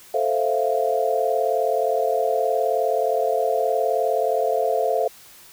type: chord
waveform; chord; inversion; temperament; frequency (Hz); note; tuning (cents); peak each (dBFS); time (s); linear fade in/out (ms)
sine; F major seventh; first; equal; 440 / 523.3 / 659.3 / 698.5; A4 / C5 / E5 / F5; 0 / 0 / 0 / 0; -24; 0.14-5.08; 5
effects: white hiss -47 dBFS RMS until 5.52 s